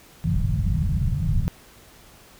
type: low-pass noise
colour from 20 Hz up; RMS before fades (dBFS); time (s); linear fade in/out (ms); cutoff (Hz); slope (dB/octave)
white; -22; 0.24-1.48; 0; 170; 48
effects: pink hiss -50 dBFS RMS until 2.39 s